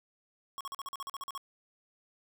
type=tone bursts; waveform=square; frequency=1100 Hz; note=C#6; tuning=14 cents flat; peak=-38 dBFS; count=12; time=0.58-1.377 s; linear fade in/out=0 ms; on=27 ms; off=43 ms; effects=none